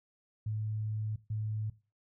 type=tone bursts at uneven times; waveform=sine; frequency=107.8 Hz; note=A2; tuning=35 cents flat; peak=-32 dBFS; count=2; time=0.46-1.16 / 1.3-1.7 s; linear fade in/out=5 ms; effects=noise-tail reverb RT60 0.3 s tail -17 dB re dry